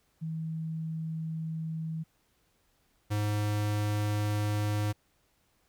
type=tone pair in turn; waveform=sine / square; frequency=160.5 / 104.64 Hz; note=E3 / G#2; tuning=-46 / +14 cents; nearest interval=perfect fifth; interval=740 cents; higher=first; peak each=-32 / -28 dBFS; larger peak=second; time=0.21-2.04 / 3.1-4.93 s; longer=neither; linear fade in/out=20 ms; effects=pink hiss -71 dBFS RMS until 5.68 s